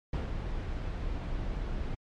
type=noise with ADSR envelope; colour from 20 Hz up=brown; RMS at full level=-30 dBFS; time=0.13-1.95 s; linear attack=3 ms; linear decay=140 ms; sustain=-4 dB; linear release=8 ms; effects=low-pass 4000 Hz 12 dB/octave + MP3 64 kbps